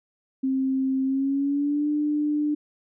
sine tone with pitch glide, 265.1 to 297.6 Hz, C4 to D4, +23 to +23 cents, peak -21 dBFS, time 0.43-2.55 s, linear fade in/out 10 ms, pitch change +200 cents, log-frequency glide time 1.04-1.89 s, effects none

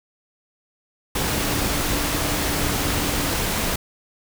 sine tone in noise, 291.8 Hz, D4, 11 cents flat, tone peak -31 dBFS, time 1.32-3.34 s, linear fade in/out 5 ms, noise pink, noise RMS -23 dBFS, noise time 1.15-3.76 s, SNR -11 dB, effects none

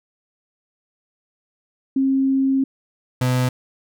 sine / 35% pulse tone pair in turn, 268.4 / 126.67 Hz, C4 / B2, +44 / +44 cents, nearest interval octave + minor second, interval 1300 cents, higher first, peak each -15 dBFS, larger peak neither, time 1.96-2.64 / 3.21-3.49 s, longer first, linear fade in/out 5 ms, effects none

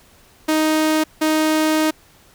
sawtooth tone bursts at uneven times, 311.9 Hz, D#4, 4 cents sharp, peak -11 dBFS, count 2, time 0.48-1.04 / 1.21-1.91 s, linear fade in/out 10 ms, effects pink hiss -51 dBFS RMS until 2.34 s

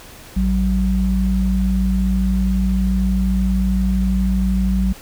sine tone pair together, 56.26 / 188.7 Hz, A1 / F#3, +39 / +34 cents, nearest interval octave + major sixth, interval 2095 cents, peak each -17 dBFS, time 0.36-4.93 s, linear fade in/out 10 ms, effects pink hiss -40 dBFS RMS until 5.01 s

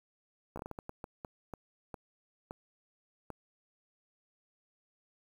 slowing click train, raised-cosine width 1 ms, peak -27 dBFS, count 14, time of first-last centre 0.56-3.303 s, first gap 14 ms, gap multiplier 1.4, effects 9-bit

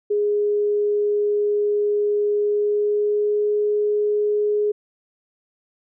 sine tone with pitch glide, 414.3 to 417.7 Hz, G#4 to G#4, -4 to +10 cents, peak -17 dBFS, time 0.1-4.72 s, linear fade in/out 10 ms, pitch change +14 cents, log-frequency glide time 2.36-3.5 s, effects none

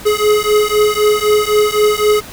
square beating tone pair, 419.8 / 423.7 Hz, G#4 / G#4, +19 / +35 cents, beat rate 3.9 Hz, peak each -14 dBFS, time 0.05-2.21 s, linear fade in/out 20 ms, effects pink hiss -33 dBFS RMS until 2.32 s

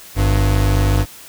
square tone pair together, 50.72 / 99 Hz, G#1 / G2, -40 / +18 cents, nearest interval octave, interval 1158 cents, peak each -16 dBFS, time 0.15-1.06 s, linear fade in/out 50 ms, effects white hiss -39 dBFS RMS until 1.28 s

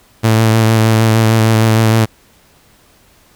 sawtooth tone with vibrato, 111.5 Hz, A2, 23 cents sharp, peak -4 dBFS, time 0.23-2.06 s, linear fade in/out 20 ms, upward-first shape sine, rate 6.5 Hz, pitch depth 24 cents each way, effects pink hiss -49 dBFS RMS until 3.35 s

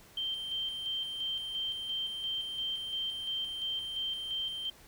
triangle tone with tremolo, 3136 Hz, G7, in tune, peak -28 dBFS, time 0.17-4.7 s, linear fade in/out 5 ms, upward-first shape square, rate 2.9 Hz, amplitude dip 50%, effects tanh soft clip ceiling -30 dBFS + pink hiss -57 dBFS RMS until 4.87 s

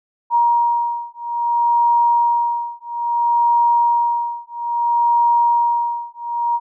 sine beating tone pair, 945 / 945.6 Hz, A#5 / A#5, +23 / +24 cents, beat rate 0.6 Hz, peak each -17 dBFS, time 0.3-6.6 s, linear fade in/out 50 ms, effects none

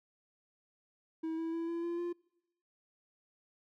triangle tone with pitch steps, 322.4 / 327.3 / 332.2 / 337.3 / 342.4 / 347.5 Hz, E4 / E4 / E4 / E4 / F4 / F4, -38 / -12 / +13 / +40 / -34 / -9 cents, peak -32 dBFS, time 1.23-2.13 s, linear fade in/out 10 ms, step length 150 ms, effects noise-tail reverb RT60 0.9 s tail -26 dB re dry

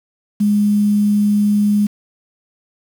sine tone with quantisation, 206.7 Hz, G#3, 8 cents flat, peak -11 dBFS, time 0.4-1.87 s, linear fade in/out 10 ms, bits 6, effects none

